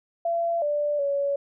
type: tone with pitch steps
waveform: sine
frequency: 678 / 588 / 563 Hz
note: E5 / D5 / C#5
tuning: +49 / +2 / +27 cents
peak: -22 dBFS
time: 0.25-1.36 s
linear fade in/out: 5 ms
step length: 370 ms
effects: none